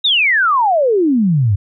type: exponential sweep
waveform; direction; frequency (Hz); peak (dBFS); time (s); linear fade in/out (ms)
sine; down; 3859 to 92.5; -10; 0.04-1.56; 10
effects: none